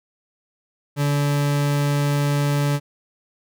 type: tone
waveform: 40% pulse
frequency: 144.1 Hz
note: D3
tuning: 33 cents flat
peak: -17 dBFS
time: 0.96-2.8 s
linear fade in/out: 50 ms
effects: none